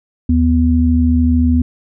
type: tone pair together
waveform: sine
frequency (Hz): 77.78 / 246.8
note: D#2 / B3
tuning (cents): 0 / -1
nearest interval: octave + minor sixth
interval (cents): 1999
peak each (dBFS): -12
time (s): 0.29-1.62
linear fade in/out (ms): 5
effects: none